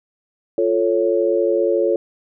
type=chord; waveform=sine; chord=F augmented; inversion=none; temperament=equal; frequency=349.2 / 440 / 554.4 Hz; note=F4 / A4 / C#5; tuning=0 / 0 / 0 cents; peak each=-19 dBFS; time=0.58-1.96 s; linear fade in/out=2 ms; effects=none